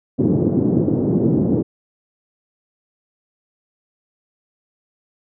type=band-pass noise; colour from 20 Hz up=white; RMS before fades=-17 dBFS; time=0.18-1.63 s; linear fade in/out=20 ms; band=110 to 360 Hz; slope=24 dB/octave; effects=none